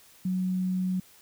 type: tone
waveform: sine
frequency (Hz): 184.8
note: F#3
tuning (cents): -2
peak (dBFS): -25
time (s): 0.25-1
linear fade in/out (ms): 5
effects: white hiss -56 dBFS RMS until 1.21 s